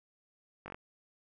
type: slowing click train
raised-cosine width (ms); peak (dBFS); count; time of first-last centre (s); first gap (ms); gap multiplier
0.5; -28; 5; 0.66-0.745; 20; 1.04
effects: none